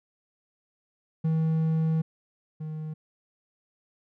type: tone pair in turn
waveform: triangle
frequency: 160.1 / 155.72 Hz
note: D#3 / D#3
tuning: +50 / +2 cents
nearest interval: unison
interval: 48 cents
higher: first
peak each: -20 / -30 dBFS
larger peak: first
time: 1.24-2.02 / 2.6-2.94 s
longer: first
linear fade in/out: 10 ms
effects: none